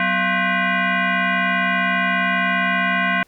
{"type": "tone with frequency modulation", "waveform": "sine", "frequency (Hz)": 251.5, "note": "B3", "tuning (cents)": 32, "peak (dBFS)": -16, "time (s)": [0, 3.23], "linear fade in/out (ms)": 2, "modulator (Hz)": 438, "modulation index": 5, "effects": ["pink hiss -58 dBFS RMS until 3.27 s"]}